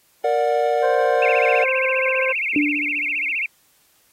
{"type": "chord", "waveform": "triangle", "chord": "Bb augmented", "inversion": "none", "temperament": "equal with one note detuned", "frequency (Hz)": [466.2, 587.3, 729.8], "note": ["Bb4", "D5", "F#5"], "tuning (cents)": [0, 0, -24], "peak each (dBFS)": -19, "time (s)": [0.24, 1.64], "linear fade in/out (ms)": 5}
{"type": "harmonic tone", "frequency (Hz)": 523.3, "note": "C5", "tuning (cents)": 0, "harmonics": [1, 2, 3], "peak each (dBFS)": [-21, -30, -28], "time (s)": [0.82, 2.33], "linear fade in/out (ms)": 20}
{"type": "tone with vibrato", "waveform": "sine", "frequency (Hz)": 2400, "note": "D7", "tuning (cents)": 37, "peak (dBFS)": -20, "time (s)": [1.22, 3.46], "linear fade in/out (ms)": 2, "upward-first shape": "sine", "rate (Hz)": 15, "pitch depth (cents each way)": 230}
{"type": "tone with exponential decay", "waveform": "sine", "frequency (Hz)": 293.7, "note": "D4", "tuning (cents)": 0, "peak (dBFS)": -14, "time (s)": [2.56, 3.35], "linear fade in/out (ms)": 2, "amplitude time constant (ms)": 170}
{"effects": ["white hiss -59 dBFS RMS until 4.12 s", "AAC 48 kbps"]}